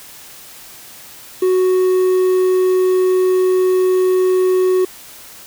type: tone with quantisation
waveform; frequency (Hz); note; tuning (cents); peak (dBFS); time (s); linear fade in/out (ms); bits
triangle; 370; F#4; 0; -9; 1.42-4.85; 5; 6
effects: white hiss -38 dBFS RMS until 5.46 s